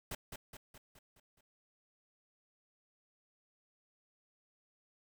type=noise with echo; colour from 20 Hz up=pink; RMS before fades=-41 dBFS; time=0.11-0.15 s; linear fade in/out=5 ms; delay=210 ms; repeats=6; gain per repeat=-5 dB; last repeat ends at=1.41 s; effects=none